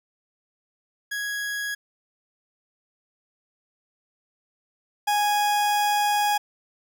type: tone pair in turn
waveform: 40% pulse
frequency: 1661.2 / 829 Hz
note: G#6 / G#5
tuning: 0 / -3 cents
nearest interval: octave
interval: 1203 cents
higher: first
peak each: -26 / -19 dBFS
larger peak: second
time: 1.11-1.75 / 5.07-6.38 s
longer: second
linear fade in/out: 10 ms
effects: none